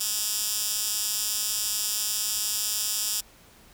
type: tone with high-pass filter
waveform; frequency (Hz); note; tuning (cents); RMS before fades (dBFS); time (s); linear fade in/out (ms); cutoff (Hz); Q
10% pulse; 211.4; G#3; +31; -28; 0-3.21; 10; 6100; 1.1
effects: pink hiss -54 dBFS RMS until 3.73 s